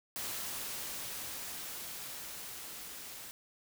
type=noise with level ramp; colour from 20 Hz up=white; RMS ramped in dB=-39 to -47 dBFS; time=0.16-3.31 s; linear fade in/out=0 ms; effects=none